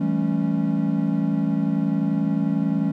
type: chord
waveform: triangle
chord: A dominant seventh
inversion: second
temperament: equal with one note detuned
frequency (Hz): 164.81 / 196 / 216.2 / 277.2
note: E3 / G3 / A3 / C#4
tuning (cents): 0 / 0 / -30 / 0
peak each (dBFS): -23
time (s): 0-2.92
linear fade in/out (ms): 10
effects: none